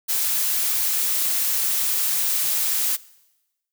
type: noise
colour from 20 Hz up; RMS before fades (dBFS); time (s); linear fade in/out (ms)
blue; -22; 0.08-2.97; 20
effects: noise-tail reverb RT60 1.0 s tail -21 dB re dry